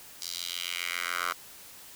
10% pulse tone with high-pass filter sweep, 87.31 Hz, F2, in tune, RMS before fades -34 dBFS, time 0.21-1.33 s, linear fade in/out 10 ms, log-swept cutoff 5000 to 1200 Hz, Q 2.3, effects white hiss -49 dBFS RMS until 1.95 s

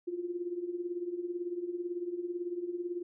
sine tone with tremolo, 350.9 Hz, F4, 8 cents sharp, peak -30 dBFS, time 0.07-3.03 s, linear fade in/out 10 ms, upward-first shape triangle, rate 18 Hz, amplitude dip 80%, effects none

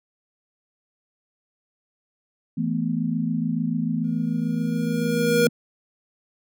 sine chord, E suspended fourth, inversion none, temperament equal, 164.81 / 220 / 246.9 Hz, E3 / A3 / B3, 0 / 0 / 0 cents, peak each -26 dBFS, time 2.57-5.49 s, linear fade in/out 10 ms
square tone with exponential growth, 476.3 Hz, A#4, 37 cents sharp, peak -16 dBFS, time 4.04-5.47 s, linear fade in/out 2 ms, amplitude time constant 310 ms
effects none

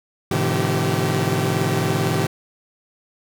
sawtooth tone cluster, 106.9 / 130.7 / 151.3 / 168.9 / 385.2 Hz, A2 / C3 / D#3 / E3 / G4, -49 / -1 / -48 / +42 / -30 cents, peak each -21 dBFS, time 0.31-2.27 s, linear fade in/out 5 ms, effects none

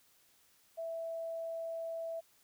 sine tone, 659.3 Hz, E5, in tune, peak -37 dBFS, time 0.77-2.21 s, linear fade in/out 20 ms, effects white hiss -68 dBFS RMS until 2.43 s

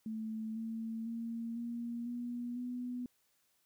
sine tone with pitch steps, 220 / 225.1 / 230.4 / 235.8 / 241.3 / 246.9 Hz, A3 / A3 / A#3 / A#3 / B3 / B3, 0 / +40 / -20 / +20 / -40 / 0 cents, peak -37 dBFS, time 0.06-3.06 s, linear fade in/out 2 ms, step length 500 ms, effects white hiss -75 dBFS RMS until 3.65 s

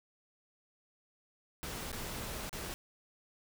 pink noise with dropouts, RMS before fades -41 dBFS, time 1.63-2.74 s, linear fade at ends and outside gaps 0 ms, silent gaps 1.917-1.928 / 2.494-2.529 s, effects none

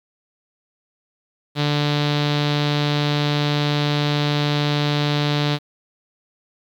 sawtooth tone with low-pass filter, 146.83 Hz, D3, in tune, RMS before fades -20 dBFS, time 1.55-5.59 s, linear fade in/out 50 ms, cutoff 3900 Hz, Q 4, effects 8-bit

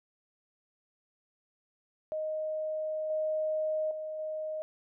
sine tone with level steps, 622.3 Hz, D#5, in tune, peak -31 / -28 / -35 / -33 dBFS, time 2.12-4.62 s, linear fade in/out 0 ms, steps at 3.1 / 3.91 / 4.19 s, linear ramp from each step 2 ms, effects none

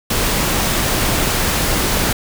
pink noise, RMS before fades -17 dBFS, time 0.1-2.13 s, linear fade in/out 5 ms, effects none

